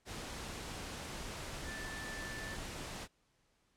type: tone in noise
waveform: sine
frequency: 1760 Hz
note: A6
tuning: in tune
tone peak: -45 dBFS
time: 1.64-2.58 s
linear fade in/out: 50 ms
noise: pink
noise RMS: -44 dBFS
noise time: 0.05-3.08 s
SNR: -4 dB
effects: pink hiss -75 dBFS RMS until 3.76 s + low-pass 9000 Hz 12 dB/octave